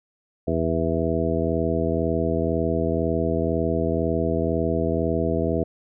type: harmonic tone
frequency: 82 Hz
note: E2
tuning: 9 cents flat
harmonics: 1 / 2 / 3 / 4 / 5 / 6 / 8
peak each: -28 / -28 / -28 / -28 / -28 / -28 / -28 dBFS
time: 0.47-5.64 s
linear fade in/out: 10 ms
effects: none